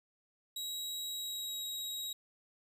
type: tone with pitch glide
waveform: sawtooth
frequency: 3845 to 3821 Hz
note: B7 to A#7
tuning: -47 to +42 cents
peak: -35 dBFS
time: 0.56-2.13 s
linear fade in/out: 5 ms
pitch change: -11 cents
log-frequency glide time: 1.07-1.65 s
effects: none